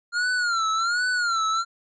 square tone with vibrato, 1396.9 Hz, F6, in tune, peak -22 dBFS, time 0.12-1.65 s, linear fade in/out 50 ms, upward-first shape sine, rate 1.3 Hz, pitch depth 120 cents each way, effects resampled to 16000 Hz

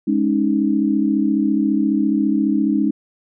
sine chord, Ab suspended fourth, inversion none, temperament just, 207.7 / 276.9 / 311.5 Hz, Ab3 / Db4 / Eb4, 0 / -2 / +2 cents, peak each -19 dBFS, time 0.07-2.91 s, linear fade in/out 10 ms, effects none

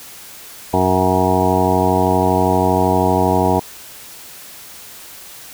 harmonic tone with a mistuned harmonic, 92.6 Hz, F#2, 2 cents sharp, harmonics 1 / 2 / 3 / 4 / 5 / 7 / 8 / 9 / 10, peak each -21 / -21 / -21 / -21 / -21 / -21 / -21 / -21 / -21 dBFS, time 0.73-3.6 s, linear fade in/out 10 ms, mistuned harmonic 10, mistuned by +47 cents, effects white hiss -37 dBFS RMS until 5.53 s

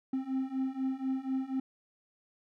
triangle beating tone pair, 261.6 / 265.7 Hz, C4 / C4, 0 / +27 cents, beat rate 4.1 Hz, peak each -33 / -31 dBFS, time 0.13-1.6 s, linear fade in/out 5 ms, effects none

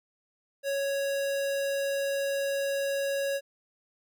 square tone, 554.4 Hz, C#5, in tune, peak -28 dBFS, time 0.63-3.41 s, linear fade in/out 50 ms, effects none

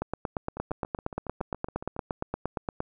two click trains, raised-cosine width 1 ms, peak -15 / -24 dBFS, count 25 / 11, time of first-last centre 0.02-2.804 / 0.57-1.965 s, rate 8.62 / 7.17 Hz, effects none

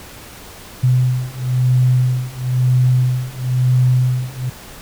sine beating tone pair, 126 / 127 Hz, B2 / B2, +35 / +49 cents, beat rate 1 Hz, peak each -16 / -15 dBFS, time 0.83-4.5 s, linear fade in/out 10 ms, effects pink hiss -37 dBFS RMS until 4.81 s

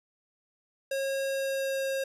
square tone with pitch glide, 543 to 538.6 Hz, C#5 to C#5, -36 to -50 cents, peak -29 dBFS, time 0.91-2.04 s, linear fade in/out 5 ms, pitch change -14 cents, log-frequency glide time 1.25-1.86 s, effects resampled to 32000 Hz

